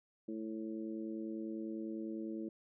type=harmonic tone; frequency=110 Hz; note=A2; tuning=in tune; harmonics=2 / 3 / 4 / 5; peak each=-43 / -41 / -51 / -53 dBFS; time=0.28-2.49 s; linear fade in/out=5 ms; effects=none